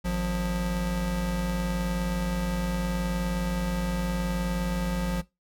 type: tone pair together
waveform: square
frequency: 52.86 / 177.8 Hz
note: G#1 / F3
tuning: +31 / +31 cents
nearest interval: octave + major sixth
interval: 2100 cents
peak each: -30 / -28 dBFS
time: 0.04-5.22 s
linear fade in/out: 20 ms
effects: noise-tail reverb RT60 0.2 s tail -19 dB re dry